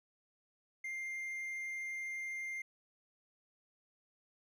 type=tone; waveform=triangle; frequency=2104 Hz; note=C7; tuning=9 cents sharp; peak=-37 dBFS; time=0.84-2.62 s; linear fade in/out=5 ms; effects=none